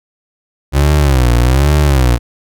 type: tone with vibrato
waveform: 30% pulse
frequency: 66.5 Hz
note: C2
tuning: 29 cents sharp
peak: -5 dBFS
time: 0.72-2.19 s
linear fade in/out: 50 ms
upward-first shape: sine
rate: 1.2 Hz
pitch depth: 200 cents each way
effects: none